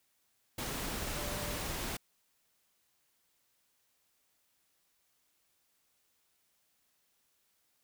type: tone in noise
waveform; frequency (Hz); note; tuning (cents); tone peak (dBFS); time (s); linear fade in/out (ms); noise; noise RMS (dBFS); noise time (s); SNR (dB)
sine; 588; D5; +2; -45; 1.16-1.56; 5; pink; -38; 0.58-1.97; -10
effects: white hiss -75 dBFS RMS until 7.83 s